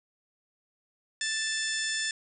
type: harmonic tone with a mistuned harmonic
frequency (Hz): 881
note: A5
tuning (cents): +2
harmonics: 2 / 3 / 4 / 5 / 6 / 7 / 8 / 9 / 10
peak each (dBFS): -32 / -41 / -36 / -45 / -35 / -46 / -37 / -41 / -46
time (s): 1.21-2.11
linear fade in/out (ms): 2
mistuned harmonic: 9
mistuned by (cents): +47
effects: none